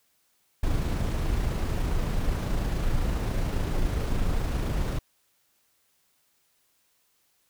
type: noise with amplitude modulation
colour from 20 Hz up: brown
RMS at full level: -25 dBFS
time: 0.63-4.99 s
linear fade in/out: 5 ms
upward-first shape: sine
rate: 27.3 Hz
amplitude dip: 25%
effects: white hiss -69 dBFS RMS until 7.49 s